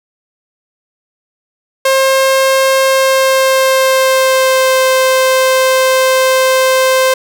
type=tone with pitch glide; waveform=sawtooth; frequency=533 to 521.4 Hz; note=C5 to C5; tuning=+32 to -6 cents; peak=-4 dBFS; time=1.85-7.14 s; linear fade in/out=5 ms; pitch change=-38 cents; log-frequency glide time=2.83-4.83 s; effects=none